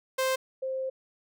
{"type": "tone pair in turn", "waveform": ["sawtooth", "sine"], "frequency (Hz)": [523.3, 525.9], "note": ["C5", "C5"], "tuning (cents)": [0, 9], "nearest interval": "unison", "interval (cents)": 9, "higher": "second", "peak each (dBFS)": [-21, -29], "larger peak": "first", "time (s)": [[0.18, 0.36], [0.62, 0.9]], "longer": "second", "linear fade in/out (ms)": 10, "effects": []}